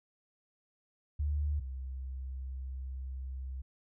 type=tone pair in turn; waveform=sine; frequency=73.42 / 65.41 Hz; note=D2 / C2; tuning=0 / 0 cents; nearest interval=major second; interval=200 cents; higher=first; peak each=-29 / -37 dBFS; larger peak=first; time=1.19-1.6 / 1.6-3.62 s; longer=second; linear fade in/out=10 ms; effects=none